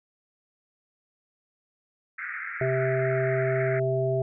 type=band-pass noise; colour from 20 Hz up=white; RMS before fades=-35 dBFS; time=2.18-3.8 s; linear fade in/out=10 ms; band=1300 to 2200 Hz; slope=96 dB/octave
type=harmonic tone; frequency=130.81 Hz; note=C3; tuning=in tune; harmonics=1 / 3 / 5; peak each=-27 / -27 / -27 dBFS; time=2.61-4.22 s; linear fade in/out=2 ms
effects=none